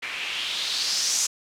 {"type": "noise with low-pass filter sweep", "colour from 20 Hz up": "blue", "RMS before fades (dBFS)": -27, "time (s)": [0.02, 1.27], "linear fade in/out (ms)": 10, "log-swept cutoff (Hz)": [2200, 6800], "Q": 3.1, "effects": []}